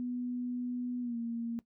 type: tone with pitch glide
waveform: sine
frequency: 246.4 to 232.6 Hz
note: B3 to A#3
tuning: -4 to -4 cents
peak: -33 dBFS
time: 0-1.59 s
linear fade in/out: 0 ms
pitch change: -100 cents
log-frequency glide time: 1.01-1.17 s
effects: noise-tail reverb RT60 0.1 s tail -17 dB re dry